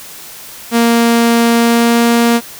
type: tone with pitch glide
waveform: sawtooth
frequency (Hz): 233.1 to 234.6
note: A#3 to A#3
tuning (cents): 0 to +11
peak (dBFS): -4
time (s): 0.71-2.41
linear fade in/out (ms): 50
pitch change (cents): +11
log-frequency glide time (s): 1.54-2.05
effects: white hiss -32 dBFS RMS until 2.59 s